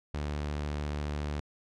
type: tone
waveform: sawtooth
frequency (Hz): 73.8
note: D2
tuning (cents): +9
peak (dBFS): -28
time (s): 0.14-1.4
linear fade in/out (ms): 0
effects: low-pass 6000 Hz 12 dB/octave